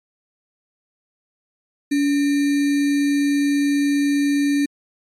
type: tone with sample-and-hold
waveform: sine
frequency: 285.2 Hz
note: C#4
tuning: 49 cents sharp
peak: -15 dBFS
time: 1.91-4.66 s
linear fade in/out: 10 ms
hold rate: 2100 Hz
effects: low-pass 11000 Hz 12 dB/octave + MP3 96 kbps